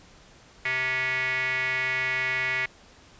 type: tone with band-pass filter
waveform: square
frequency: 129.8 Hz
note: C3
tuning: 13 cents flat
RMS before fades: -27 dBFS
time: 0.65-2.66 s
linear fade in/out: 5 ms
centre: 2100 Hz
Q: 7.9
effects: pink hiss -53 dBFS RMS until 3.19 s + resampled to 16000 Hz